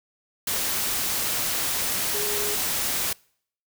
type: tone in noise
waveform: sine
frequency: 415.3 Hz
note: G#4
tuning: in tune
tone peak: -31 dBFS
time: 2.14-2.55 s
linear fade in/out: 5 ms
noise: white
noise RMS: -26 dBFS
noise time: 0.47-3.13 s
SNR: -8 dB
effects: noise-tail reverb RT60 0.6 s tail -26 dB re dry